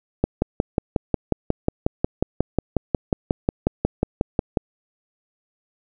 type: click train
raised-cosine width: 2 ms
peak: -4 dBFS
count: 25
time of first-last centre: 0.24-4.572 s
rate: 5.54 Hz
effects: none